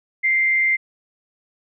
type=tone with frequency modulation; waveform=sine; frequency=2092 Hz; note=C7; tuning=1 cent flat; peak=-15 dBFS; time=0.23-0.77 s; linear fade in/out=20 ms; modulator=144 Hz; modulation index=0.25; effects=none